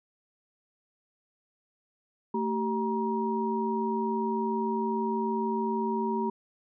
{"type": "tone cluster", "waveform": "sine", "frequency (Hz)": [223.3, 385.8, 947], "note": ["A3", "G4", "A#5"], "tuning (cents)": [26, -28, 27], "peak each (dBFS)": [-30, -31, -31], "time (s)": [2.34, 6.3], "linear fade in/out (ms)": 5, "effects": []}